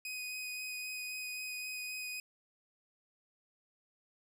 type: tone with vibrato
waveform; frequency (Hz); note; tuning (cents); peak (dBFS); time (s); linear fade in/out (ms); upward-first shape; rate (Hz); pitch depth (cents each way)
sawtooth; 2500; D#7; +8; -36; 0.05-2.2; 2; sine; 3.8; 9
effects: none